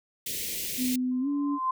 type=band-stop noise; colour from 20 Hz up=white; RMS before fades=-33 dBFS; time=0.26-0.96 s; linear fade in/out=5 ms; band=540 to 2000 Hz; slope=48 dB/octave
type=tone with pitch glide; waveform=sine; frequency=253 to 285.6 Hz; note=B3 to D4; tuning=+42 to -48 cents; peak=-25 dBFS; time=0.77-1.59 s; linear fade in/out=50 ms; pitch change=+210 cents; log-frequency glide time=1.2-1.28 s
type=tone with exponential growth; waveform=sine; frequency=1038 Hz; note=C6; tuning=14 cents flat; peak=-22 dBFS; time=1.11-1.71 s; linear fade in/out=5 ms; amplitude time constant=130 ms
effects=none